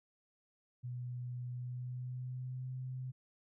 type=tone with pitch glide; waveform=sine; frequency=123.47 to 128.56 Hz; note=B2 to C3; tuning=0 to -30 cents; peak=-39 dBFS; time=0.83-3.12 s; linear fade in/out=20 ms; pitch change=+70 cents; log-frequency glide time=1.52-2.73 s; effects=none